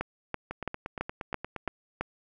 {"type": "two click trains", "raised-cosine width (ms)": 0.5, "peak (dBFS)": [-15, -20], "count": [7, 11], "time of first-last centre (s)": [[0.01, 2.01], [0.51, 1.68]], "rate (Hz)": [3, 8.55], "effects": []}